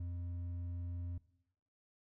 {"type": "tone with hard clipping", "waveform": "sine", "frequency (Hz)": 87.4, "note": "F2", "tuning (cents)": 2, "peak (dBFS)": -40, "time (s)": [0, 1.18], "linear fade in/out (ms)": 5, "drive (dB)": 4, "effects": ["noise-tail reverb RT60 0.8 s tail -19 dB re dry"]}